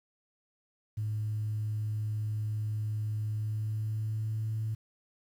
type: tone with pitch glide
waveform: sine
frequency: 107.2 to 109.83 Hz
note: A2 to A2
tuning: -45 to -3 cents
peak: -29 dBFS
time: 0.97-4.75 s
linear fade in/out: 10 ms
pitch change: +42 cents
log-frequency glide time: 3.29-4.53 s
effects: tanh soft clip ceiling -26 dBFS + 10-bit